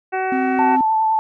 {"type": "harmonic tone", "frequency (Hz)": 376.7, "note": "F#4", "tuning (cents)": 31, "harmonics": [1, 2, 3, 4, 5, 6, 7], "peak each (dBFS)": [-24, -21, -34, -28, -32, -35, -35], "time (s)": [0.12, 0.77], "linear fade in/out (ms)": 20}
{"type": "tone", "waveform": "triangle", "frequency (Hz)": 261.6, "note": "C4", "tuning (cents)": 0, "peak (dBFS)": -17, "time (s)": [0.32, 0.81], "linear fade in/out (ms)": 2}
{"type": "tone with vibrato", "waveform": "sine", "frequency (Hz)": 880, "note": "A5", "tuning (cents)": 0, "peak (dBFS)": -14, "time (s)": [0.59, 1.19], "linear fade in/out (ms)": 0, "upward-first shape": "triangle", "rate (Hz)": 9.8, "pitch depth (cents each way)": 20}
{"effects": []}